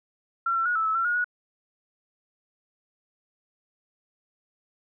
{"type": "tone with pitch steps", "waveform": "sine", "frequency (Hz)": [1362, 1348, 1450, 1314, 1301, 1354, 1438, 1460], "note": ["F6", "E6", "F#6", "E6", "E6", "E6", "F#6", "F#6"], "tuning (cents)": [-44, 38, -35, -6, -23, 46, -50, -24], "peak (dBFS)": -22, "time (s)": [0.46, 1.244], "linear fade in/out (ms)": 5, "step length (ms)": 98, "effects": []}